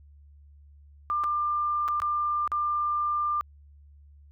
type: tone with dropouts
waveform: sine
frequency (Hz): 1194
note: D6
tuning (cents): +28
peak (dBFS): -24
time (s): 1.1-3.41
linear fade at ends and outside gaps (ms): 0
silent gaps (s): 1.237-1.241 / 1.88-1.885 / 2.001-2.019 / 2.476-2.518
effects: added 72 Hz sine -50 dBFS peak until 4.31 s